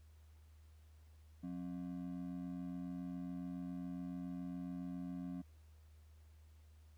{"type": "ring-modulated tone", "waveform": "triangle", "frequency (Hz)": 222.4, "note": "A3", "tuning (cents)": 19, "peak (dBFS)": -37, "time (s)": [1.43, 5.42], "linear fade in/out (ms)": 10, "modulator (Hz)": 43.6, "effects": ["added 77 Hz sine -59 dBFS peak until 6.97 s", "pink hiss -75 dBFS RMS until 6.97 s"]}